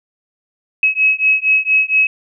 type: beating tone pair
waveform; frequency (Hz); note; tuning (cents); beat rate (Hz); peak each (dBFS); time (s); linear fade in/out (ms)
sine; 2561 / 2565.3; D#7 / E7; +49 / -48; 4.3; -14; 0.83-2.07; 2
effects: none